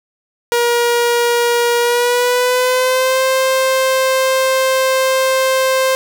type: tone with pitch glide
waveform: sawtooth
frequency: 475.8 to 524.9 Hz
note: A#4 to C5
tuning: +35 to +5 cents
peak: -8 dBFS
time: 0.52-5.95 s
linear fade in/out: 0 ms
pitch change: +170 cents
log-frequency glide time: 1.79-3.23 s
effects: none